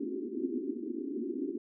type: band-pass noise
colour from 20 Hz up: white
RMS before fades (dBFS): -36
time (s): 0-1.58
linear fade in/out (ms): 5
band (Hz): 230 to 390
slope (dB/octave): 96
effects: none